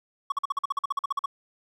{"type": "tone bursts", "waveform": "triangle", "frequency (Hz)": 1116, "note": "C#6", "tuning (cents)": 11, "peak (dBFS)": -21, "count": 15, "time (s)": [0.3, 1.259], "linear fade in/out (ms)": 5, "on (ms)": 21, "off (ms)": 46, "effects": []}